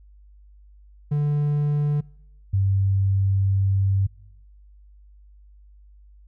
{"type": "tone pair in turn", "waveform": ["triangle", "sine"], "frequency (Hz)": [146.83, 97.39], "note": ["D3", "G2"], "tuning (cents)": [0, -11], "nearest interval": "perfect fifth", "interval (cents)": 711, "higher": "first", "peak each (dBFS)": -17, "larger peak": "neither", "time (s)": [[1.11, 2.01], [2.53, 4.07]], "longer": "second", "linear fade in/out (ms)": 10, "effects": ["noise-tail reverb RT60 0.9 s tail -26 dB re dry", "added 50 Hz sine -47 dBFS peak until 6.27 s"]}